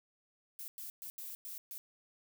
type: noise bursts at uneven times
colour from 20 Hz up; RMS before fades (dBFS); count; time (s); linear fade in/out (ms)
violet; -45; 6; 0.59-0.68 / 0.78-0.9 / 1.02-1.1 / 1.18-1.35 / 1.45-1.58 / 1.71-1.78; 0
effects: none